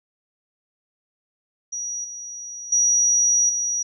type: tone with level steps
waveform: sine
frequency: 5790 Hz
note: F#8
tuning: 38 cents flat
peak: -26 / -32 / -15 / -21 dBFS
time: 1.72-3.83 s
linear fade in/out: 10 ms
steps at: 2.04 / 2.72 / 3.49 s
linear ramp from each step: 5 ms
effects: none